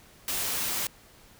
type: noise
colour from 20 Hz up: white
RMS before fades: -30 dBFS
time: 0.28-0.87 s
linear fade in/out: 2 ms
effects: pink hiss -55 dBFS RMS until 1.39 s